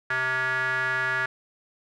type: tone with band-pass filter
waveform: square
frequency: 129.4 Hz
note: C3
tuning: 19 cents flat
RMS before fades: -26 dBFS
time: 0.1-1.26 s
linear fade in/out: 5 ms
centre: 1600 Hz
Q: 6.6
effects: none